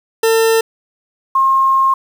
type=tone pair in turn; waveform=40% pulse / sine; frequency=450 / 1070.3 Hz; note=A4 / C6; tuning=+39 / +39 cents; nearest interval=octave + minor third; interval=1500 cents; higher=second; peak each=-9 dBFS; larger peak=neither; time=0.23-0.61 / 1.35-1.94 s; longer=second; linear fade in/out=5 ms; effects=7-bit